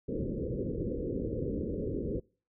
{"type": "low-pass noise", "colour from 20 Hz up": "white", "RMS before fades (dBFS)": -34, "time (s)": [0.08, 2.2], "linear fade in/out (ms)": 10, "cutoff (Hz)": 520, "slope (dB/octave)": 96, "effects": ["noise-tail reverb RT60 0.4 s tail -26 dB re dry"]}